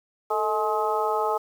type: harmonic tone with a mistuned harmonic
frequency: 211.9 Hz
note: G#3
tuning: 35 cents sharp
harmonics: 2 / 3 / 4 / 5 / 6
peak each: -27 / -30 / -26 / -32 / -29 dBFS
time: 0.3-1.38 s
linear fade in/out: 10 ms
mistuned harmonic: 2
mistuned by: +68 cents
effects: 8-bit